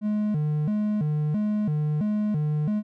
triangle tone with vibrato, 178.3 Hz, F3, 36 cents sharp, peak -20 dBFS, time 0.01-2.83 s, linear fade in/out 50 ms, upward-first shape square, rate 1.5 Hz, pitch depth 290 cents each way, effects none

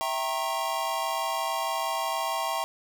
square chord, E diminished seventh, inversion none, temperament equal with one note detuned, 659.3 / 784 / 932.3 / 1083.4 Hz, E5 / G5 / Bb5 / Db6, 0 / 0 / 0 / -40 cents, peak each -34 / -34 / -33 / -33 dBFS, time 0.01-2.64 s, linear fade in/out 0 ms, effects none

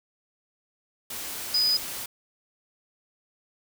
sine tone in noise, 4978 Hz, D#8, in tune, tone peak -20 dBFS, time 1.54-1.77 s, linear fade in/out 5 ms, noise white, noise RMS -35 dBFS, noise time 1.1-2.06 s, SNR +12 dB, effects none

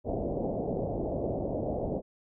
white low-pass noise, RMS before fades -32 dBFS, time 0.04-2.02 s, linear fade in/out 50 ms, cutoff 680 Hz, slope 48 dB/octave, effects none

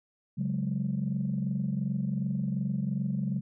sine chord, C# suspended fourth, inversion none, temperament equal, 138.59 / 185 / 207.7 Hz, C#3 / F#3 / G#3, 0 / 0 / 0 cents, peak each -31 / -31 / -32 dBFS, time 0.37-3.41 s, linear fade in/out 20 ms, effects tanh soft clip ceiling -20 dBFS

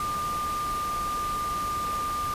sine tone in noise, 1200 Hz, D6, 37 cents sharp, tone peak -27 dBFS, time 0-2.34 s, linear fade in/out 2 ms, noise pink, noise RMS -37 dBFS, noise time 0-2.34 s, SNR +7 dB, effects resampled to 32000 Hz

